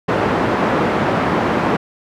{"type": "band-pass noise", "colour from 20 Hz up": "pink", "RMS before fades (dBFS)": -17, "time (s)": [0.08, 1.77], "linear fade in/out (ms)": 10, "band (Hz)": [180, 1400], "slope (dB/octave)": 12, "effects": []}